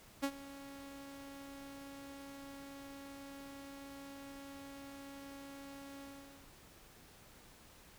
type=tone with ADSR envelope; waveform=sawtooth; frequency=277.2 Hz; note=C#4; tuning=in tune; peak=-27 dBFS; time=0.22-6.52 s; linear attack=20 ms; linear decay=65 ms; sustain=-18 dB; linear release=490 ms; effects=pink hiss -60 dBFS RMS until 7.98 s